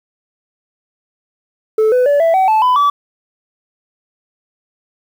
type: tone with pitch steps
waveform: sine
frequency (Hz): 436 / 500.8 / 575.3 / 660.9 / 759.1 / 872 / 1001.7 / 1150.6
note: A4 / B4 / D5 / E5 / F#5 / A5 / B5 / D6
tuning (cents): -16 / +24 / -36 / +4 / +44 / -16 / +24 / -36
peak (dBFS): -6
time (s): 1.78-2.9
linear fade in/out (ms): 5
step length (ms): 140
effects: tanh soft clip ceiling -8 dBFS + 7-bit